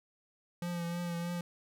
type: tone with vibrato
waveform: square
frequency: 172.5 Hz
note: F3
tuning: 21 cents flat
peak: -35 dBFS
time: 0.62-1.41 s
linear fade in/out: 2 ms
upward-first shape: triangle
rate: 3.2 Hz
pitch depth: 32 cents each way
effects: none